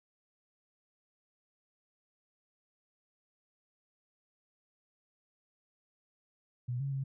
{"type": "tone with pitch steps", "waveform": "sine", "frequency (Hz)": [123, 138.2, 135.4], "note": ["B2", "C#3", "C#3"], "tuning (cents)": [-7, -5, -40], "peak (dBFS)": -32, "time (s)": [6.68, 7.04], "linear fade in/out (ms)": 10, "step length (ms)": 120, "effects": []}